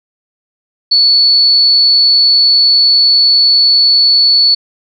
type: tone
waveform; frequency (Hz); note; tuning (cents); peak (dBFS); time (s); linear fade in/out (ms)
sine; 4435; C#8; 0; -5; 0.91-4.55; 10
effects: none